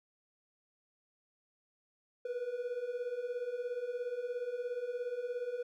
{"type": "beating tone pair", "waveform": "triangle", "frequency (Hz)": [476, 493], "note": ["A#4", "B4"], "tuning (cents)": [36, -3], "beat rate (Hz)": 17, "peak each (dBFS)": [-39, -35], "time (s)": [2.25, 5.63], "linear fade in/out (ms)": 5, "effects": []}